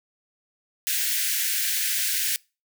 white high-pass noise, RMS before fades -25 dBFS, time 0.87-2.36 s, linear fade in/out 0 ms, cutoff 1500 Hz, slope 96 dB/octave, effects noise-tail reverb RT60 0.3 s tail -25 dB re dry

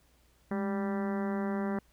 harmonic tone with a mistuned harmonic, 196 Hz, G3, in tune, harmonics 1 / 2 / 3 / 4 / 5 / 6 / 7 / 8 / 9 / 10, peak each -31 / -37 / -41 / -43 / -45 / -47 / -48 / -49 / -50 / -51 dBFS, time 0.51-1.79 s, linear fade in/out 2 ms, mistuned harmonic 1, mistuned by +74 cents, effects added 60 Hz sine -66 dBFS peak until 1.92 s + pink hiss -68 dBFS RMS until 1.92 s

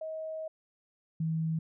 sine tone pair in turn, 634 / 160.99 Hz, D#5 / E3, +32 / -41 cents, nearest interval 2 octaves, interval 2373 cents, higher first, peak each -35 / -28 dBFS, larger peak second, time 0.01-0.48 / 1.2-1.59 s, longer first, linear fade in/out 5 ms, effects none

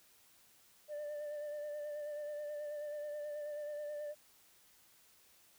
sine tone with vibrato, 593 Hz, D5, 17 cents sharp, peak -37 dBFS, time 0.88-4.15 s, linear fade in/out 50 ms, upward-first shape sine, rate 9.3 Hz, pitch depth 27 cents each way, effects tanh soft clip ceiling -39 dBFS + white hiss -66 dBFS RMS until 5.58 s

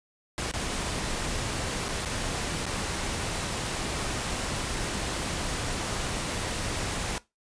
pink noise with dropouts, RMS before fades -31 dBFS, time 0.38-7.18 s, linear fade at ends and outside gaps 0 ms, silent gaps 0.514-0.538 / 1.883-1.888 / 2.05-2.057 / 2.655-2.665 s, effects noise-tail reverb RT60 0.2 s tail -18 dB re dry + resampled to 22050 Hz

